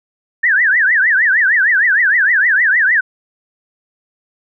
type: tone with vibrato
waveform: sine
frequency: 1731 Hz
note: A6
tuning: 29 cents flat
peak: -9 dBFS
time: 0.43-3.01 s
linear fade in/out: 10 ms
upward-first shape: triangle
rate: 6.5 Hz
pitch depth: 280 cents each way
effects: none